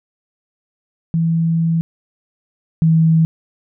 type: tone pair in turn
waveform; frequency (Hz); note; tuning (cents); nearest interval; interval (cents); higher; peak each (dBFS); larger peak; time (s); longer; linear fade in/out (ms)
sine; 164.8 / 161.78; E3 / E3; 0 / -32; unison; 32; first; -13 / -9; second; 1.14-1.81 / 2.82-3.25; first; 0
effects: none